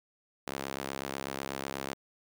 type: tone with high-pass filter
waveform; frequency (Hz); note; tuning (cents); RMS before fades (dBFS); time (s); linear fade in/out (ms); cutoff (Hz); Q
sawtooth; 68.1; C#2; -30; -38; 0.47-1.94; 5; 310; 0.6
effects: none